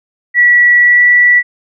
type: tone with pitch glide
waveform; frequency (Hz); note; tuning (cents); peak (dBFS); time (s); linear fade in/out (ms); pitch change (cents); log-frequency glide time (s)
sine; 1941 to 1954.5; B6 to B6; -31 to -19; -4; 0.34-1.43; 50; +12; 0.79-1.02
effects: none